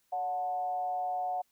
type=tone with frequency modulation; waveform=sine; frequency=730 Hz; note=F#5; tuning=24 cents flat; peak=-30 dBFS; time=0.12-1.42 s; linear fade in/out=10 ms; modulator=160 Hz; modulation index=0.46; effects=white hiss -73 dBFS RMS until 1.51 s